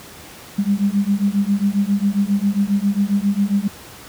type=beating tone pair; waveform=sine; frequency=197.2 / 204.6 Hz; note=G3 / G#3; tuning=+11 / -26 cents; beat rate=7.4 Hz; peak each=-18 dBFS; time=0.58-3.68 s; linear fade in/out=10 ms; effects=pink hiss -39 dBFS RMS until 4.08 s + high-pass 80 Hz 12 dB/octave